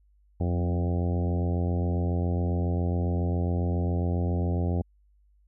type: harmonic tone with a mistuned harmonic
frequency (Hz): 87.31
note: F2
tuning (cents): 0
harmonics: 1 / 2 / 3 / 4 / 5 / 6 / 7 / 8 / 9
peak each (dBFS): -25 / -31 / -35 / -37 / -39 / -41 / -42 / -43 / -44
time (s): 0.4-4.82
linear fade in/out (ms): 5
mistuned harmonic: 2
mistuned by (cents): +16
effects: added 50 Hz sine -59 dBFS peak until 5.47 s